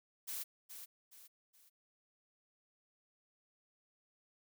blue noise with echo, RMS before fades -42 dBFS, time 0.27-0.44 s, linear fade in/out 20 ms, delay 420 ms, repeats 3, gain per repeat -8 dB, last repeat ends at 1.7 s, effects none

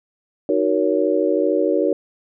sine chord, D# minor seventh, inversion none, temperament just, 311.1 / 373.4 / 466.7 / 560 Hz, D#4 / F#4 / A#4 / C#5, 0 / +16 / +2 / +18 cents, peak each -21 dBFS, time 0.49-1.93 s, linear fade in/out 2 ms, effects none

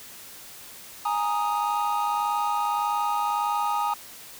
triangle chord, Ab suspended second, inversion none, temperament equal, 830.6 / 932.3 / 1244.5 Hz, Ab5 / Bb5 / Eb6, 0 / 0 / 0 cents, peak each -25 / -26 / -26 dBFS, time 1.05-3.94 s, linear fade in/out 5 ms, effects white hiss -44 dBFS RMS until 4.39 s

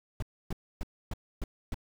brown noise bursts, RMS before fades -32 dBFS, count 6, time 0.2-1.744 s, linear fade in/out 2 ms, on 24 ms, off 280 ms, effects none

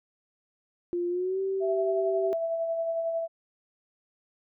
sine tone with pitch glide, 349.8 to 385.9 Hz, F4 to G4, +3 to -27 cents, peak -26 dBFS, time 0.93-2.33 s, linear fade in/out 0 ms, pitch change +170 cents, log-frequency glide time 1.09-1.4 s
sine tone with tremolo, 662 Hz, E5, 7 cents sharp, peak -25 dBFS, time 1.6-3.28 s, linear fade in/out 50 ms, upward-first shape sine, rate 11 Hz, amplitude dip 35%
effects none

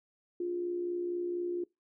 sine tone with amplitude modulation, 351.6 Hz, F4, 12 cents sharp, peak -29 dBFS, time 0.4-1.64 s, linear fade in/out 5 ms, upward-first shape sine, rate 64.2 Hz, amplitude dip 45%, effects noise-tail reverb RT60 0.2 s tail -23 dB re dry

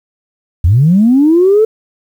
sine linear sweep, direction up, 75.1 to 447.2 Hz, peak -4 dBFS, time 0.64-1.65 s, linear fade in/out 5 ms, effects tanh soft clip ceiling 0 dBFS + 7-bit

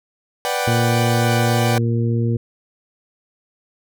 sawtooth chord, G major seventh, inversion first, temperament equal, 493.9 / 587.3 / 740 / 784 Hz, B4 / D5 / F#5 / G5, 0 / 0 / 0 / 0 cents, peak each -21 dBFS, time 0.45-1.78 s, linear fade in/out 0 ms
harmonic tone, 116.6 Hz, A#2, 1 cent sharp, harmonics 1 / 2 / 3 / 4, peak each -17 / -23 / -27 / -29 dBFS, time 0.67-2.37 s, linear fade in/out 5 ms
effects none

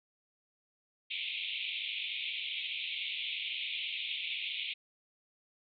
white band-pass noise, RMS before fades -38 dBFS, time 1.1-4.74 s, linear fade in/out 10 ms, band 2200 to 3700 Hz, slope 96 dB/octave, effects none

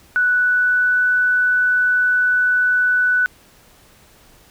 sine tone with pitch glide, 1480 to 1489.4 Hz, F#6 to F#6, 0 to +11 cents, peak -13 dBFS, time 0.16-3.26 s, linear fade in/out 0 ms, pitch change +11 cents, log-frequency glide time 0.29-1.07 s, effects pink hiss -50 dBFS RMS until 4.5 s

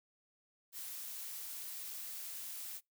blue noise, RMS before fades -45 dBFS, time 0.72-2.81 s, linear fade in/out 50 ms, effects noise-tail reverb RT60 0.2 s tail -26 dB re dry

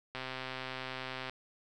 click train, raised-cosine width 0.3 ms, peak -23 dBFS, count 150, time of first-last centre 0.15-1.296 s, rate 130 Hz, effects none

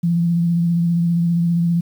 sine tone with vibrato, 170.3 Hz, F3, 43 cents flat, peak -14 dBFS, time 0.03-1.81 s, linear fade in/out 10 ms, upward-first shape sine, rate 15 Hz, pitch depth 25 cents each way, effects 8-bit

